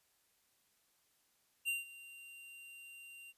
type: tone with ADSR envelope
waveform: square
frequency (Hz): 2772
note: F7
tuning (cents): -14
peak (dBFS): -33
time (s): 1.65-3.33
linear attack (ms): 34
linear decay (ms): 160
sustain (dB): -19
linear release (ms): 33
effects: white hiss -75 dBFS RMS until 3.37 s + resampled to 32000 Hz